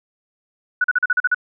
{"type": "tone bursts", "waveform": "sine", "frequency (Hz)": 1476, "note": "F#6", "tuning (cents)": -5, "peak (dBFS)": -13, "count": 8, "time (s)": [0.81, 1.346], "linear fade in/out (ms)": 5, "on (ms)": 32, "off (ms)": 40, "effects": []}